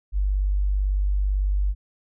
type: tone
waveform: sine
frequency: 49 Hz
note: G1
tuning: in tune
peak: -19 dBFS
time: 0.12-1.75 s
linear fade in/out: 50 ms
effects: none